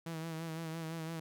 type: tone with vibrato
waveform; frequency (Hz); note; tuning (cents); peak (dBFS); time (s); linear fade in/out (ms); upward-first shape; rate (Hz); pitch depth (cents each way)
sawtooth; 162.6; E3; -23; -35; 0.06-1.2; 5; sine; 5.9; 41
effects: none